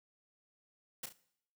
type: noise with echo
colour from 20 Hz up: white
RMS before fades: -41 dBFS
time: 1.03-1.06 s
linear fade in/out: 5 ms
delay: 34 ms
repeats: 2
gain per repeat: -8 dB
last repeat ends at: 1.128 s
effects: noise-tail reverb RT60 0.7 s tail -19 dB re dry

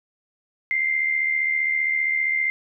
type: tone with amplitude modulation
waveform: sine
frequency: 2093 Hz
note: C7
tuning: in tune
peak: -17 dBFS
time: 0.71-2.5 s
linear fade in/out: 0 ms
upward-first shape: sine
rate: 75.2 Hz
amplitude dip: 55%
effects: none

